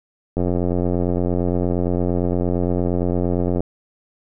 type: click train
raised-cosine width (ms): 2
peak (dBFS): -8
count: 288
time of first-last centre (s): 0.37-3.606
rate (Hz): 88.7
effects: none